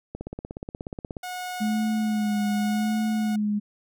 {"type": "click train", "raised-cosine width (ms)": 2, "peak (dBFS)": -20, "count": 18, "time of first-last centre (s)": [0.15, 1.168], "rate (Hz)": 16.7}
{"type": "tone with tremolo", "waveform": "sawtooth", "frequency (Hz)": 728, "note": "F#5", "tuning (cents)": -28, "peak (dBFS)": -27, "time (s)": [1.23, 3.36], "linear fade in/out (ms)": 5, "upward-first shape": "sine", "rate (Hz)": 0.87, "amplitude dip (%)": 35}
{"type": "tone with vibrato", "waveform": "sine", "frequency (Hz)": 212.4, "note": "G#3", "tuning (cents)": 39, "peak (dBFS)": -22, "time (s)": [1.6, 3.6], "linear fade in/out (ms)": 20, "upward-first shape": "sine", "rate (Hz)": 0.86, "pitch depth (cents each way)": 46}
{"effects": []}